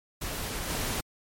pink noise with level steps, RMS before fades -34 / -31 dBFS, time 0.21-1.01 s, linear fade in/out 10 ms, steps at 0.69 s, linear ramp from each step 5 ms, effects MP3 64 kbps

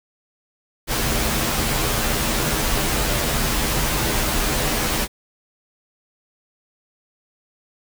pink noise with comb filter, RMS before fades -21 dBFS, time 0.87-5.08 s, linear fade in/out 50 ms, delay 11 ms, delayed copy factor -0.7, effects none

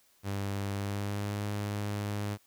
sawtooth tone with pitch glide, 99.5 to 102.95 Hz, G2 to G#2, +26 to -15 cents, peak -28 dBFS, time 0.23-2.38 s, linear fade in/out 50 ms, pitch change +59 cents, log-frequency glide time 0.72-1.37 s, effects white hiss -66 dBFS RMS until 2.46 s

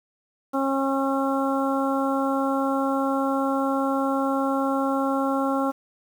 harmonic tone, 271.5 Hz, C#4, 36 cents flat, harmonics 1 / 2 / 3 / 4 / 5, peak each -24 / -27 / -29 / -30 / -31 dBFS, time 0.53-5.72 s, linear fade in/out 20 ms, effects 8-bit

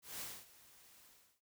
white noise with ADSR envelope, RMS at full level -44 dBFS, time 0.02-1.41 s, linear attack 170 ms, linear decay 260 ms, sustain -19 dB, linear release 340 ms, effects noise-tail reverb RT60 0.1 s tail -20 dB re dry

